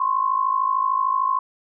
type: tone pair together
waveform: sine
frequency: 1034 / 1087.3 Hz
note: C6 / C#6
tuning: -21 / -34 cents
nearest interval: minor second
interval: 87 cents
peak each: -21 dBFS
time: 0-1.39 s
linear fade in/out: 5 ms
effects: none